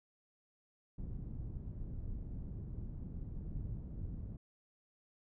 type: low-pass noise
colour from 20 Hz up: pink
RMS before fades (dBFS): -43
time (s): 0.98-4.37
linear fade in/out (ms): 5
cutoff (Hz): 160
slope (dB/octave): 12
effects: none

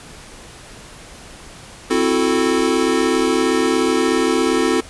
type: chord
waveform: square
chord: F# half-diminished seventh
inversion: second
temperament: equal with one note detuned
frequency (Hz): 261.6 / 329.6 / 366.6 / 440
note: C4 / E4 / F#4 / A4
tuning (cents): 0 / 0 / -16 / 0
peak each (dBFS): -21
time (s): 1.9-4.81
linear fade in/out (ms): 10
effects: pink hiss -39 dBFS RMS until 4.89 s + resampled to 24000 Hz

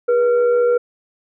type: tone with frequency modulation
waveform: sine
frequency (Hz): 484.1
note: B4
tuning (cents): -35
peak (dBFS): -12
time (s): 0.08-0.78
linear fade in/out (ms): 10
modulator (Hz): 894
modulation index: 0.36
effects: none

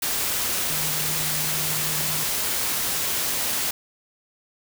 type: tone in noise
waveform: sine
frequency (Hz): 154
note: D#3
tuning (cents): -17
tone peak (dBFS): -34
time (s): 0.7-2.24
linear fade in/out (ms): 5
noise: white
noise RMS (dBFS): -25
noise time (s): 0.02-3.71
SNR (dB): -12
effects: none

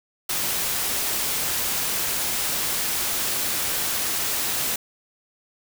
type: noise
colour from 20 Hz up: white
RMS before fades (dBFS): -25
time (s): 0.29-4.76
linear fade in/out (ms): 5
effects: none

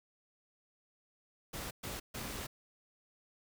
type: noise bursts at uneven times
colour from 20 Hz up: pink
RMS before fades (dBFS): -42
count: 3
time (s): 1.53-1.71 / 1.83-2 / 2.14-2.47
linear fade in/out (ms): 10
effects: none

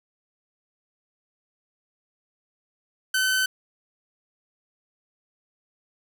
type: tone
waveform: sawtooth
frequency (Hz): 1523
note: F#6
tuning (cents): +50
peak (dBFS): -17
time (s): 3.14-3.46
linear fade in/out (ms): 5
effects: none

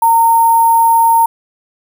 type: tone with sample-and-hold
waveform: sine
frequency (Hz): 918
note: A#5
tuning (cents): -27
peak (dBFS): -6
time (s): 0.02-1.26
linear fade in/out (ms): 5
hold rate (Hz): 11025
effects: none

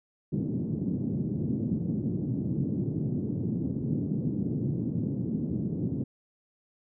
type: band-pass noise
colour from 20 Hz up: pink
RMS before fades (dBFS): -30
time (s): 0.32-6.04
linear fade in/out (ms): 10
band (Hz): 120 to 300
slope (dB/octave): 24
effects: none

